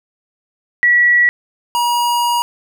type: tone pair in turn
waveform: sine / square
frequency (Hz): 1936 / 956.3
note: B6 / A#5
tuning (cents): -35 / +44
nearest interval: octave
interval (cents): 1221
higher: first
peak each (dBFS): -8 / -14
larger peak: first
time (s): 0.83-1.29 / 1.75-2.42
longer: second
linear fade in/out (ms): 0
effects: none